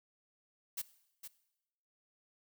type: noise with echo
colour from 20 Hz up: blue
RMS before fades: -38 dBFS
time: 0.77-0.82 s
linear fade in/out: 10 ms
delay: 460 ms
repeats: 1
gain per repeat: -9 dB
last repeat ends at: 1.28 s
effects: noise-tail reverb RT60 0.9 s tail -18 dB re dry